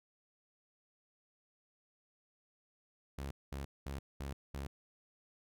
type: tone bursts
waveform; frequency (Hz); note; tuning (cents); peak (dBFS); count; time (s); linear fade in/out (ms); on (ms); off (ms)
sawtooth; 69; C#2; -7; -36; 5; 3.18-4.67; 5; 130; 210
effects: none